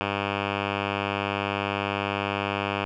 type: tone with low-pass filter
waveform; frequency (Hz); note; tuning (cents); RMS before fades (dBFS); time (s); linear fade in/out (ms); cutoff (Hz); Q
5% pulse; 100; G2; +35; -28; 0.01-2.85; 0; 2400; 3.6
effects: none